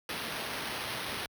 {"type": "noise with sample-and-hold", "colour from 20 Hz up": "white", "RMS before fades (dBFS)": -37, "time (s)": [0.09, 1.26], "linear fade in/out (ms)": 2, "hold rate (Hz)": 7350, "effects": ["high-pass 60 Hz 12 dB/octave"]}